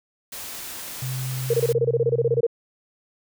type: noise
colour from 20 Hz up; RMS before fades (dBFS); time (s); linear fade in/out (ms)
white; -35; 0.32-1.73; 5
type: tone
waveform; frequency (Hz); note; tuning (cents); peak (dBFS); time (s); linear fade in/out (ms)
sine; 129.4; C3; -19; -26; 1.02-2.41; 5
type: tone bursts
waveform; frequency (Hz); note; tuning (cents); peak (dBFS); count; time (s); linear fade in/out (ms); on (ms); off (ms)
sine; 466.2; A#4; 0; -16; 16; 1.5-2.467; 5; 37; 25
effects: none